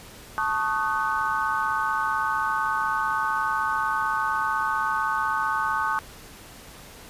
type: chord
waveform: sine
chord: D# half-diminished seventh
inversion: second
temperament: equal with one note detuned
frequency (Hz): 880 / 1108.7 / 1244.5 / 1506.7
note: A5 / C#6 / D#6 / F#6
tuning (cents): 0 / 0 / 0 / +31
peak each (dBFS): -28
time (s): 0.38-5.99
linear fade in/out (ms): 0
effects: pink hiss -45 dBFS RMS until 7.09 s + resampled to 32000 Hz